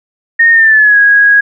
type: tone with pitch glide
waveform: sine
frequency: 1844 to 1652.3 Hz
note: A#6 to G#6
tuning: -19 to -9 cents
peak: -3 dBFS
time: 0.39-1.41 s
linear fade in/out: 10 ms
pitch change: -190 cents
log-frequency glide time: 0.52-0.98 s
effects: none